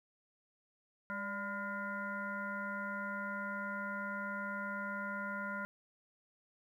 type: harmonic tone with a mistuned harmonic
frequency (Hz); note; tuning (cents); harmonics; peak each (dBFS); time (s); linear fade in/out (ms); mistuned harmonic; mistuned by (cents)
202.3; G#3; -45; 1 / 3 / 5 / 7 / 9 / 10; -44 / -47 / -45 / -40 / -53 / -53; 1.1-5.65; 0; 3; -58
effects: 12-bit